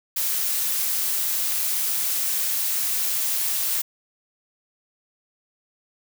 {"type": "noise", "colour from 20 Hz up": "blue", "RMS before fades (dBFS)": -24, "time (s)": [0.16, 3.82], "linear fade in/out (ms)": 10, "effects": []}